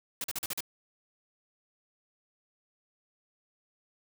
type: noise bursts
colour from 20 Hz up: white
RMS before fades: -34 dBFS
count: 6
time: 0.21-0.606 s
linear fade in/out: 2 ms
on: 31 ms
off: 42 ms
effects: none